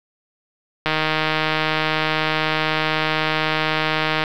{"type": "click train", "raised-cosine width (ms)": 0.3, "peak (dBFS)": -3, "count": 528, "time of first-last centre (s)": [0.86, 4.238], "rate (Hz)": 156, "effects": ["low-pass 5000 Hz 12 dB/octave", "7-bit"]}